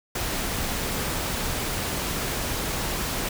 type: noise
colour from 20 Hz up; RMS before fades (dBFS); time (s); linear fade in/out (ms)
pink; -28; 0.15-3.29; 5
effects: none